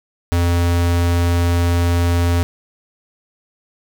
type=tone; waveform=square; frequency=86.4 Hz; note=F2; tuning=18 cents flat; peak=-14 dBFS; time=0.32-2.43 s; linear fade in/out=0 ms; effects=9-bit